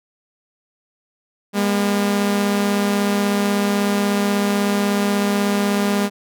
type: tone pair together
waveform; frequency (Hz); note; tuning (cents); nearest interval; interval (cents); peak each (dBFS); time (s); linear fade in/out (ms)
sawtooth; 202.5 / 238.8; G#3 / A#3; -43 / +42; minor third; 285; -13 / -21; 1.53-6.1; 50
effects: none